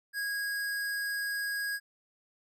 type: tone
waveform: square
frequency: 1646 Hz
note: G#6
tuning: 16 cents flat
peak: -32 dBFS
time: 0.13-1.8 s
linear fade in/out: 50 ms
effects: none